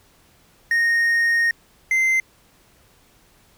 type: tone pair in turn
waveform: triangle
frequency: 1856 / 2076 Hz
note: A#6 / C7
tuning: -8 / -14 cents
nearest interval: major second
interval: 194 cents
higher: second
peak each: -14 dBFS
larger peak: neither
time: 0.71-1.51 / 1.91-2.2 s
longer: first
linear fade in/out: 2 ms
effects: pink hiss -56 dBFS RMS until 3.57 s